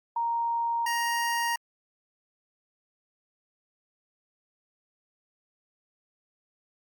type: tone pair in turn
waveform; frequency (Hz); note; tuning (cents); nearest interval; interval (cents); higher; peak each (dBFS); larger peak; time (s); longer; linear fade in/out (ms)
sine / 25% pulse; 932.3 / 938.2; A#5 / A#5; 0 / +11; unison; 11; second; -25 / -22; second; 0.16-0.86 / 0.86-1.56; neither; 5
effects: Opus 48 kbps